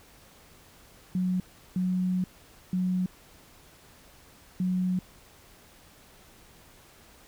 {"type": "tone bursts at uneven times", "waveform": "sine", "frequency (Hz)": 183.2, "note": "F#3", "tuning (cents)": -17, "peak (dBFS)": -24, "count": 4, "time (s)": [[1.15, 1.4], [1.76, 2.24], [2.73, 3.06], [4.6, 4.99]], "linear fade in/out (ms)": 2, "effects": ["pink hiss -55 dBFS RMS until 7.27 s"]}